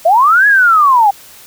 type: linear two-way sweep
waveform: sine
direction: up then down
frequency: 622.3 to 1700 to 775 Hz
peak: -5 dBFS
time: 0.05-1.11 s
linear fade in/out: 10 ms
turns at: 0.47 s
effects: white hiss -38 dBFS RMS until 1.46 s